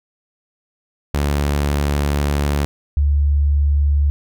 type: tone pair in turn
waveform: sawtooth / sine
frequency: 72.1 / 72.1 Hz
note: D2 / D2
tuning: -31 / -31 cents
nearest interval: unison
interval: 0 cents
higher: neither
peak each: -12 dBFS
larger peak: neither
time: 1.14-2.65 / 2.97-4.1 s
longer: first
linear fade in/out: 0 ms
effects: none